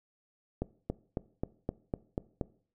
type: accelerating click train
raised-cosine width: 2 ms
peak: -18 dBFS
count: 8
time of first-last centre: 0.62-2.412 s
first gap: 280 ms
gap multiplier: 0.97
effects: noise-tail reverb RT60 0.5 s tail -20 dB re dry